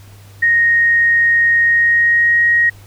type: tone with pitch glide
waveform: sine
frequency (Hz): 1864.7 to 1883.1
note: A#6 to A#6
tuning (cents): 0 to +17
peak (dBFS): -9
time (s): 0.42-2.7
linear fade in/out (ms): 10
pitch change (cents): +17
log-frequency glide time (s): 1.63-2.45
effects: added 100 Hz sine -38 dBFS peak until 2.86 s + pink hiss -46 dBFS RMS until 2.86 s